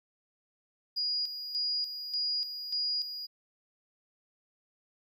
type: tone with tremolo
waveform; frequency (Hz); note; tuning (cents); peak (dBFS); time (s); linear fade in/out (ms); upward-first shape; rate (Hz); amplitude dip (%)
triangle; 4881; D#8; -34; -25; 0.96-3.27; 20; square; 1.7; 70
effects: tanh soft clip ceiling -27 dBFS